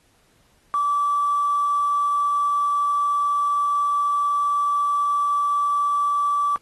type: tone with quantisation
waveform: sine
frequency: 1158 Hz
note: D6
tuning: 25 cents flat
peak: -18 dBFS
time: 0.74-6.56 s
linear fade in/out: 0 ms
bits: 7
effects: pink hiss -61 dBFS RMS until 6.61 s + AAC 32 kbps